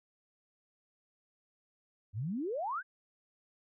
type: exponential sweep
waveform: sine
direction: up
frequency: 92.5 to 1661.2 Hz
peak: -33 dBFS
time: 2.13-2.83 s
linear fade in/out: 50 ms
effects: none